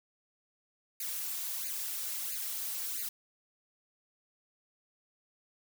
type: noise with flanger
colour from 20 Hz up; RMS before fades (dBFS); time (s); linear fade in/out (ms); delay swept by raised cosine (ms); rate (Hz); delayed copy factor
blue; -37; 1-3.09; 5; 0.44 to 4.54; 1.5; +0.9
effects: none